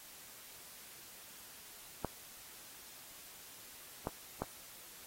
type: clicks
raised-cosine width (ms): 1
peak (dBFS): -21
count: 3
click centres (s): 2.047 / 4.071 / 4.42
effects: white hiss -54 dBFS RMS until 5.06 s + AAC 48 kbps